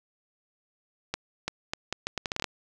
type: accelerating click train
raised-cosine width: 0.2 ms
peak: -12 dBFS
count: 12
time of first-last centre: 1.14-2.443 s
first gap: 340 ms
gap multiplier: 0.75
effects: none